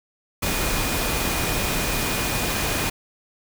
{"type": "tone in noise", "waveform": "sine", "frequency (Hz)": 2454, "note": "D#7", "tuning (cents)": -25, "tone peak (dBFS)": -33, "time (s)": [0.42, 2.9], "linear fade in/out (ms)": 10, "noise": "pink", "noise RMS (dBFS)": -24, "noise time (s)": [0.42, 2.9], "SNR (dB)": -12, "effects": []}